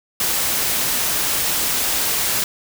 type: noise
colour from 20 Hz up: white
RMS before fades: -20 dBFS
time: 0.2-2.44 s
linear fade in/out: 2 ms
effects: none